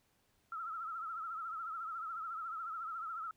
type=tone with vibrato; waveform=sine; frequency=1318.5 Hz; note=E6; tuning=in tune; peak=-39 dBFS; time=0.52-3.31 s; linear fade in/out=2 ms; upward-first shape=triangle; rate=14 Hz; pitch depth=100 cents each way; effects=pink hiss -75 dBFS RMS until 3.36 s